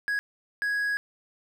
triangle tone bursts at uneven times, 1661.2 Hz, G#6, in tune, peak -23 dBFS, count 2, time 0.08-0.19 / 0.62-0.97 s, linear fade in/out 0 ms, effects none

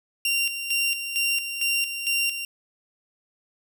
sawtooth tone with tremolo, 2768 Hz, F7, 16 cents flat, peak -18 dBFS, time 0.25-2.45 s, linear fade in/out 2 ms, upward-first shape square, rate 2.2 Hz, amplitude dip 60%, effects none

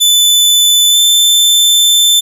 sawtooth tone with pitch glide, 3505 to 3540 Hz, A7 to A7, -7 to +10 cents, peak -3 dBFS, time 0-2.21 s, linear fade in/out 20 ms, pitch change +17 cents, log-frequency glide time 0.91-0.97 s, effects none

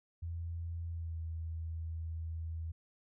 sine tone with pitch glide, 84.1 to 81.52 Hz, E2 to E2, +35 to -19 cents, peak -37 dBFS, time 0.22-2.72 s, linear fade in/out 10 ms, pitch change -54 cents, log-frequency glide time 0.9-1.17 s, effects none

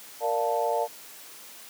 sine chord, Bb major seventh, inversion none, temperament equal, 466.2 / 587.3 / 698.5 / 880 Hz, Bb4 / D5 / F5 / A5, 0 / 0 / 0 / 0 cents, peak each -29 dBFS, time 0.2-0.88 s, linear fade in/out 50 ms, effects white hiss -46 dBFS RMS until 1.69 s + high-pass 200 Hz 12 dB/octave

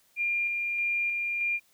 sine tone with tremolo, 2400 Hz, D7, 37 cents sharp, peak -25 dBFS, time 0.16-1.6 s, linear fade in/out 50 ms, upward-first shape square, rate 1.6 Hz, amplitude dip 25%, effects white hiss -65 dBFS RMS until 1.73 s

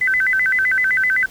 sine tone with vibrato, 1760 Hz, A6, in tune, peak -14 dBFS, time 0.01-1.26 s, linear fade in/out 5 ms, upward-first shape square, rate 7.8 Hz, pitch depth 230 cents each way, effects pink hiss -43 dBFS RMS until 1.3 s

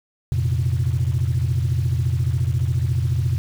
sine chord, F suspended fourth, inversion none, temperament equal, 87.31 / 116.54 / 130.81 Hz, F2 / Bb2 / C3, 0 / 0 / 0 cents, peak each -21 dBFS, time 0.32-3.38 s, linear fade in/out 0 ms, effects tanh soft clip ceiling -12 dBFS + 7-bit

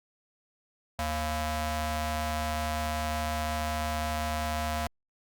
sawtooth ring-modulated tone, 308.3 Hz, D#4, 16 cents flat, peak -22 dBFS, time 0.99-4.87 s, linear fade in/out 0 ms, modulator 384 Hz, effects Opus 48 kbps

